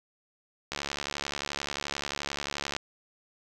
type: click train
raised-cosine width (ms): 0.2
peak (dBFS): -14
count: 147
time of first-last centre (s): 0.72-2.765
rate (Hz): 71.4
effects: none